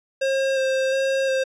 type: tone with vibrato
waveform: square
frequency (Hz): 533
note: C5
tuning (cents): +32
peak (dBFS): -20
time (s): 0.21-1.44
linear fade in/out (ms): 10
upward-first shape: square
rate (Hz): 1.4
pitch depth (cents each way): 14
effects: low-pass 6000 Hz 12 dB/octave